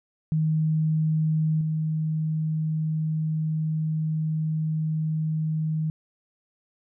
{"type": "tone with level steps", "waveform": "sine", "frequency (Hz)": 156.9, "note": "D#3", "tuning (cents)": 15, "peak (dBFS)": [-20, -23], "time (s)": [0.32, 5.9], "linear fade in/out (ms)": 0, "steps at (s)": 1.61, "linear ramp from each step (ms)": 2, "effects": []}